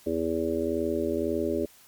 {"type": "harmonic tone", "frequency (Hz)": 81.9, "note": "E2", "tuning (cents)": -11, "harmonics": [1, 3, 4, 5, 6, 7], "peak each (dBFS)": [-39, -32, -30, -29, -40, -32], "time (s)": [0.06, 1.66], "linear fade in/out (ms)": 10, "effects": ["white hiss -55 dBFS RMS until 1.87 s", "MP3 96 kbps"]}